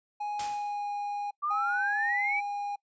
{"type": "tone with pitch glide", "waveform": "triangle", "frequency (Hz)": [830.6, 819.2], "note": ["G#5", "G#5"], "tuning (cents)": [0, -24], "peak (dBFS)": -29, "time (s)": [0.2, 1.31], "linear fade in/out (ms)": 10, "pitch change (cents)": -24, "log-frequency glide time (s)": [0.34, 0.92]}
{"type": "noise with exponential decay", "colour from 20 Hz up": "white", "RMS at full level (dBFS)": -35, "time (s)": [0.39, 0.85], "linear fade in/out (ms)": 5, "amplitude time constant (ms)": 98}
{"type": "exponential sweep", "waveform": "sine", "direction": "up", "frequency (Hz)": [1160, 2350], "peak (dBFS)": -27, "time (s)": [1.42, 2.41], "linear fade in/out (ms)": 20}
{"type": "tone", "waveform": "triangle", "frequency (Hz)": 815, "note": "G#5", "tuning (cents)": -33, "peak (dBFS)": -29, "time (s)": [1.5, 2.76], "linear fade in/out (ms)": 10}
{"effects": ["noise-tail reverb RT60 0.1 s tail -25 dB re dry", "resampled to 16000 Hz"]}